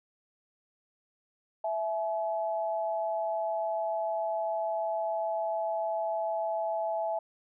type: tone pair together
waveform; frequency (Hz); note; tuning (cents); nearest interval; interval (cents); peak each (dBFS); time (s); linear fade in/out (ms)
sine; 659.3 / 852.5; E5 / G#5; 0 / +45; major third; 445; -30 / -33; 1.64-7.19; 5
effects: none